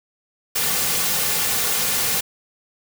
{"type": "noise with comb filter", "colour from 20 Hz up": "white", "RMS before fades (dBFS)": -21, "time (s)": [0.55, 2.21], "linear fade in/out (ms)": 10, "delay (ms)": 3.1, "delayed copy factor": -0.5, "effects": []}